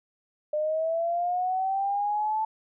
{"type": "linear sweep", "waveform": "sine", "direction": "up", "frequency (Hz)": [600, 880], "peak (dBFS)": -24, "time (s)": [0.53, 2.45], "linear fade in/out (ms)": 5, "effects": []}